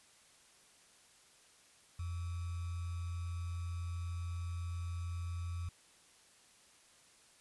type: tone with sample-and-hold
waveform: sine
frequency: 86.3 Hz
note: F2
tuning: 20 cents flat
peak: -37 dBFS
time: 1.99-5.69 s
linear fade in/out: 5 ms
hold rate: 1225 Hz
effects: white hiss -64 dBFS RMS until 7.4 s + resampled to 24000 Hz